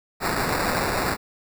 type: noise with sample-and-hold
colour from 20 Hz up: violet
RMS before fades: -24 dBFS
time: 0.2-1.17 s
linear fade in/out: 50 ms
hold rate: 3150 Hz
effects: none